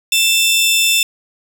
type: tone pair together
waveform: sawtooth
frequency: 2656 / 3555 Hz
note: E7 / A7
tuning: +12 / +17 cents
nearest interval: perfect fourth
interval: 505 cents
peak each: -11 dBFS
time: 0.12-1.03 s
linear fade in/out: 2 ms
effects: none